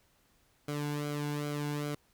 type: tone with flanger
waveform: sawtooth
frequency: 146.83 Hz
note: D3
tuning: in tune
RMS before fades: -35 dBFS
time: 0.68-1.95 s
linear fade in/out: 5 ms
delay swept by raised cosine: 1.1 to 1.63 ms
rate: 2.5 Hz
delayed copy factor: -0.7
effects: pink hiss -69 dBFS RMS until 2.13 s